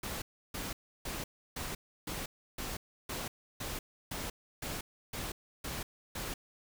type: noise bursts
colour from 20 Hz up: pink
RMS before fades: -39 dBFS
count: 13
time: 0.03-6.34 s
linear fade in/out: 5 ms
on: 190 ms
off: 320 ms
effects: none